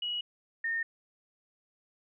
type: tone pair in turn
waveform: sine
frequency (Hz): 2913 / 1829.9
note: F#7 / A#6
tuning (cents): -28 / -33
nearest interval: minor sixth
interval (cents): 805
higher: first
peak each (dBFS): -31 / -29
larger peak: second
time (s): 0.02-0.21 / 0.64-0.83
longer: neither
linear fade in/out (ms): 5
effects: none